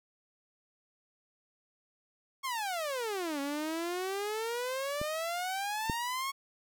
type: exponential two-way sweep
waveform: sawtooth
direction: down then up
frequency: 1108.7 to 275.7 to 1108.7 Hz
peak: -29 dBFS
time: 2.43-6.32 s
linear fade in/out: 20 ms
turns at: 3.4 s
type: clicks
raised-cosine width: 3 ms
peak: -25 / -19 dBFS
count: 2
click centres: 5.015 / 5.898 s
effects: none